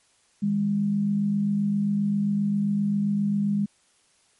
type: tone pair together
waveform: sine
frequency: 155.56 / 203.1 Hz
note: D#3 / G#3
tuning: 0 / -38 cents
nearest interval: perfect fourth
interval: 462 cents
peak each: -31 / -21 dBFS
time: 0.42-3.66 s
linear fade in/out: 10 ms
effects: white hiss -63 dBFS RMS until 4.39 s + MP3 48 kbps